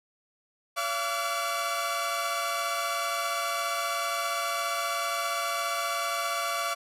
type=tone cluster; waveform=sawtooth; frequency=566 / 681 / 1149 / 1377 / 1466 Hz; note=C#5 / F5 / D6 / F6 / F#6; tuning=+36 / -44 / -38 / -25 / -16 cents; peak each=-36 / -29 / -27 / -34 / -36 dBFS; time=0.76-6.75 s; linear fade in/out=20 ms; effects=resampled to 32000 Hz